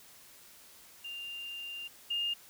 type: tone pair in turn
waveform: sine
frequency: 2794 / 2823 Hz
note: F7 / F7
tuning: 0 / +18 cents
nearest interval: unison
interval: 18 cents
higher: second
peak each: -39 / -30 dBFS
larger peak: second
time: 1.04-1.88 / 2.1-2.34 s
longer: first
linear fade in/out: 10 ms
effects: white hiss -56 dBFS RMS until 2.49 s